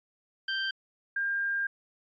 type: tone pair in turn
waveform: 25% pulse / sine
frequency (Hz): 1568 / 1602.8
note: G6 / G6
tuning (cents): 0 / +38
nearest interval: unison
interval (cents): 38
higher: second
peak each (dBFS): -25 / -27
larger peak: first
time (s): 0.48-0.71 / 1.16-1.67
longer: second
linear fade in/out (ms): 5
effects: resampled to 16000 Hz